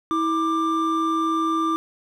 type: tone pair together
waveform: triangle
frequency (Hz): 324.1 / 1186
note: E4 / D6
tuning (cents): -29 / +17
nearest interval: octave + minor seventh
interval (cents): 2246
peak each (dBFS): -21 / -20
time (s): 0.11-1.76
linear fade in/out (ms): 0
effects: none